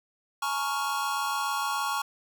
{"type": "chord", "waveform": "square", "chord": "Bb minor seventh", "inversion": "third", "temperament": "equal with one note detuned", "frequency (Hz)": [845.6, 932.3, 1108.7, 1396.9], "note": ["Ab5", "Bb5", "Db6", "F6"], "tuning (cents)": [31, 0, 0, 0], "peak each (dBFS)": [-34, -37, -31, -35], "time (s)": [0.42, 2.02], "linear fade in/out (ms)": 5, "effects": []}